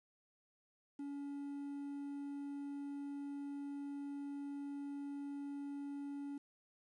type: tone with quantisation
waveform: triangle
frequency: 283.1 Hz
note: C#4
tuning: 37 cents sharp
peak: -40 dBFS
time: 0.99-6.38 s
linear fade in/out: 5 ms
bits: 11
effects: resampled to 22050 Hz